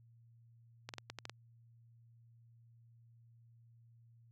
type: clicks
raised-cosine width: 0.2 ms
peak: -26 dBFS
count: 7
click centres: 0.89 / 0.938 / 0.983 / 1.1 / 1.187 / 1.254 / 1.296 s
effects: added 116 Hz sine -61 dBFS peak until 4.31 s